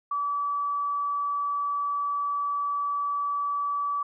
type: tone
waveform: sine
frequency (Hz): 1150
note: D6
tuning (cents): -37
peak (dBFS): -25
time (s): 0.11-4.03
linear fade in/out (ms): 5
effects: none